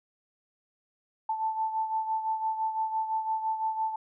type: beating tone pair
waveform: sine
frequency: 880 / 885.9 Hz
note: A5 / A5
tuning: 0 / +12 cents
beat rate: 5.9 Hz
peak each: -28 / -35 dBFS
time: 1.29-3.96 s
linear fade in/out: 5 ms
effects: none